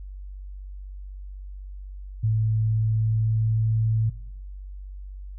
sine tone with pitch glide, 109.9 to 111.18 Hz, A2 to A2, -2 to +18 cents, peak -19 dBFS, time 2.23-4.1 s, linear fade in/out 10 ms, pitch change +20 cents, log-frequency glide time 2.5-3.73 s, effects noise-tail reverb RT60 0.9 s tail -22 dB re dry + added 48 Hz sine -35 dBFS peak until 5.38 s

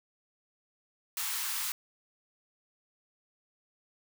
white high-pass noise, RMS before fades -34 dBFS, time 1.17-1.72 s, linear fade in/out 2 ms, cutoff 840 Hz, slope 96 dB/octave, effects none

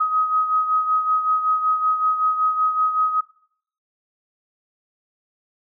sine beating tone pair, 1261 / 1266.3 Hz, D#6 / D#6, +23 / +30 cents, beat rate 5.3 Hz, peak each -18 / -25 dBFS, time 0-3.21 s, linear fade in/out 10 ms, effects noise-tail reverb RT60 0.6 s tail -20 dB re dry

